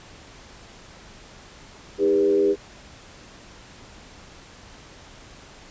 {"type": "tone with frequency modulation", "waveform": "sine", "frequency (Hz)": 400.8, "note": "G4", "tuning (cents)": 38, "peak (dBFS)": -16, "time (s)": [1.98, 2.56], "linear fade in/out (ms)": 50, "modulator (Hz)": 87.1, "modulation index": 0.77, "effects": ["pink hiss -46 dBFS RMS until 5.7 s", "resampled to 16000 Hz"]}